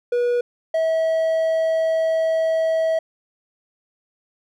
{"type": "tone pair in turn", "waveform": "triangle", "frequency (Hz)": [484.4, 646.6], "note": ["B4", "E5"], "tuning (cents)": [-34, -34], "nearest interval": "perfect fourth", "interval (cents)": 500, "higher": "second", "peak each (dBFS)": -15, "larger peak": "neither", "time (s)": [[0.12, 0.41], [0.74, 2.99]], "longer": "second", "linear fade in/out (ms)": 5, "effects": []}